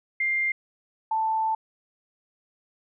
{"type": "tone pair in turn", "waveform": "sine", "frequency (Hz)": [2100, 882.9], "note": ["C7", "A5"], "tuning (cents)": [6, 6], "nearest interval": "octave + minor third", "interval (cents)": 1500, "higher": "first", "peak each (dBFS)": -22, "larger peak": "neither", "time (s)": [[0.2, 0.52], [1.11, 1.55]], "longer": "second", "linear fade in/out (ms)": 5, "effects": []}